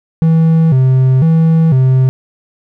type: tone with vibrato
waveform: triangle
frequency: 145.5 Hz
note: D3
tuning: 16 cents flat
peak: -4 dBFS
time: 0.22-2.09 s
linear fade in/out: 0 ms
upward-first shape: square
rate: 1 Hz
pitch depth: 190 cents each way
effects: none